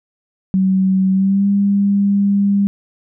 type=tone with pitch glide; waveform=sine; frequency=189.6 to 200.2 Hz; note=F#3 to G3; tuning=+43 to +37 cents; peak=-11 dBFS; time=0.54-2.67 s; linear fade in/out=0 ms; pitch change=+94 cents; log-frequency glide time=1.12-1.47 s; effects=none